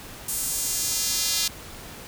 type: tone with high-pass filter sweep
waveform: square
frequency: 186.5 Hz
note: F#3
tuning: 14 cents sharp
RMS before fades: -26 dBFS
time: 0.28-1.48 s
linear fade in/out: 5 ms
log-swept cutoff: 9100 to 4300 Hz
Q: 1.4
effects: pink hiss -41 dBFS RMS until 2.07 s